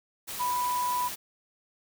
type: tone in noise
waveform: sine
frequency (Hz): 987.8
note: B5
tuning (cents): 0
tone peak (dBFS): -26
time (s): 0.39-1.09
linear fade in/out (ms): 20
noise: white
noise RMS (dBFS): -37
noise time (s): 0.27-1.16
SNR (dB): +8
effects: none